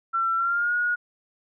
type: tone with pitch glide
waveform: sine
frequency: 1349 to 1445.8 Hz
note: E6 to F#6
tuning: +40 to -40 cents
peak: -21 dBFS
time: 0.13-0.96 s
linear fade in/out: 20 ms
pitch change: +120 cents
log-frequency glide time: 0.36-0.74 s
effects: none